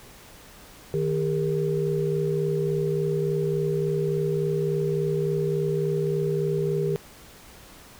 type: tone cluster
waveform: sine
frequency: 155.2 / 400.7 / 464.2 Hz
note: D#3 / G4 / A#4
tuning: -4 / +38 / -7 cents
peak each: -26 / -25 / -30 dBFS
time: 0.94-6.96 s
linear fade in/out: 0 ms
effects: pink hiss -48 dBFS RMS until 7.99 s